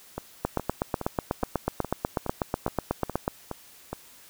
two click trains, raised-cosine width 1 ms, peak -10 / -17 dBFS, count 24 / 10, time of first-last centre 0.45-3.279 / 0.18-3.93 s, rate 8.13 / 2.4 Hz, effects white hiss -52 dBFS RMS until 4.29 s

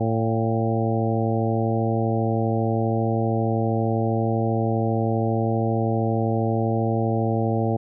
harmonic tone with a mistuned harmonic, 112.6 Hz, A2, 40 cents sharp, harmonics 1 / 2 / 3 / 4 / 5 / 6 / 7, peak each -23 / -26 / -28 / -29 / -30 / -31 / -31 dBFS, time 0-7.77 s, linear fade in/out 10 ms, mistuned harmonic 6, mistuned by +44 cents, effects none

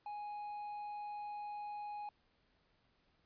triangle tone, 830.6 Hz, G#5, in tune, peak -40 dBFS, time 0.06-2.09 s, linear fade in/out 2 ms, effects pink hiss -75 dBFS RMS until 3.25 s + resampled to 11025 Hz

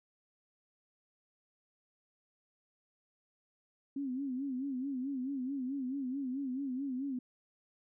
sine tone with vibrato, 265.8 Hz, C4, 27 cents sharp, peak -34 dBFS, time 3.96-7.19 s, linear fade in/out 5 ms, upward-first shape sine, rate 4.6 Hz, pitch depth 110 cents each way, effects none

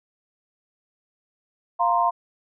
sine chord, F suspended fourth, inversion none, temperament equal, 698.5 / 932.3 / 1046.5 Hz, F5 / Bb5 / C6, 0 / 0 / 0 cents, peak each -22 dBFS, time 1.79-2.11 s, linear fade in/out 20 ms, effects none

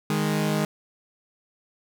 sawtooth tone pair together, 154.9 / 206.8 Hz, D#3 / G#3, -7 / -7 cents, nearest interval perfect fourth, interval 500 cents, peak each -21 dBFS, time 0.1-0.65 s, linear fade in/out 2 ms, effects none

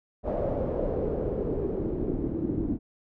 pink noise with low-pass filter sweep, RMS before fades -29 dBFS, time 0.23-2.79 s, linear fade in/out 50 ms, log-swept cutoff 620 to 290 Hz, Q 3.8, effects none

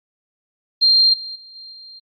sine tone with level steps, 4186 Hz, C8, in tune, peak -10 / -28 / -39 / -35 / -37 dBFS, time 0.81-2 s, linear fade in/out 20 ms, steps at 1.13 / 1.35 / 1.55 / 1.72 s, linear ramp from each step 10 ms, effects AAC 32 kbps

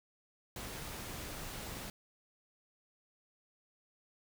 pink noise, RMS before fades -44 dBFS, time 0.56-1.9 s, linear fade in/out 2 ms, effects none

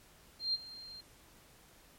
sine tone with ADSR envelope, 4186 Hz, C8, in tune, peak -28 dBFS, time 0.39-1.01 s, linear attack 150 ms, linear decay 27 ms, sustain -18 dB, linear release 7 ms, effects pink hiss -61 dBFS RMS until 1.98 s + MP3 64 kbps

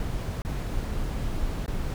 brown noise with dropouts, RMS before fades -29 dBFS, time 0-1.94 s, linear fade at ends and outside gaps 1 ms, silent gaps 0.42-0.449 / 1.662-1.679 s, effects none

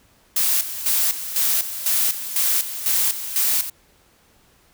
blue noise with tremolo, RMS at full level -19 dBFS, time 0.36-3.7 s, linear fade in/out 5 ms, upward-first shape square, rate 2 Hz, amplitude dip 70%, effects pink hiss -57 dBFS RMS until 4.73 s

